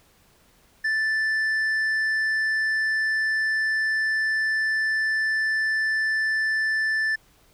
sine tone with tanh clipping, 1760 Hz, A6, in tune, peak -22 dBFS, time 0.84-7.16 s, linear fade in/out 10 ms, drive 5 dB, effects pink hiss -59 dBFS RMS until 7.53 s

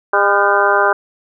harmonic tone with a mistuned harmonic, 201.8 Hz, G#3, 49 cents flat, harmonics 2 / 3 / 4 / 5 / 6 / 7 / 8, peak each -18 / -18 / -18 / -18 / -18 / -18 / -18 dBFS, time 0.13-0.93 s, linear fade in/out 5 ms, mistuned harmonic 8, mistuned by -81 cents, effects none

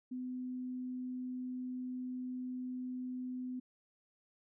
sine tone, 252.8 Hz, B3, 41 cents sharp, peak -38 dBFS, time 0.11-3.6 s, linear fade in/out 10 ms, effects none

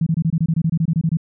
sine tone bursts, 163 Hz, E3, 19 cents flat, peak -14 dBFS, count 15, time 0.01-1.171 s, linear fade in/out 5 ms, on 55 ms, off 24 ms, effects none

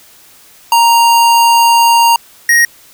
square tone pair in turn, 932.3 / 1874.9 Hz, A#5 / A#6, 0 / +9 cents, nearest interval octave, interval 1209 cents, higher second, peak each -6 dBFS, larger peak neither, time 0.72-2.16 / 2.49-2.65 s, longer first, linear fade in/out 2 ms, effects white hiss -42 dBFS RMS until 2.93 s

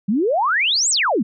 sine exponential two-way sweep, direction up then down, 185 to 8400 to 185 Hz, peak -15 dBFS, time 0.08-1.23 s, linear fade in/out 10 ms, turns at 0.9 s, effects none

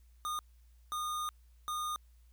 square tone bursts at uneven times, 1225 Hz, D#6, 27 cents flat, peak -35 dBFS, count 3, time 0.25-0.39 / 0.92-1.29 / 1.68-1.96 s, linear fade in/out 0 ms, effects added 59 Hz sine -58 dBFS peak until 2.32 s + white hiss -75 dBFS RMS until 2.32 s

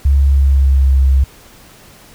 sine tone with pitch glide, 69.3 to 66.94 Hz, C#2 to C2, 0 to +40 cents, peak -7 dBFS, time 0.05-1.24 s, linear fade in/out 5 ms, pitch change -60 cents, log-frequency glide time 0.21-0.95 s, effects pink hiss -42 dBFS RMS until 2.14 s

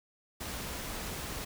pink noise, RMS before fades -39 dBFS, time 0.4-1.45 s, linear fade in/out 10 ms, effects none

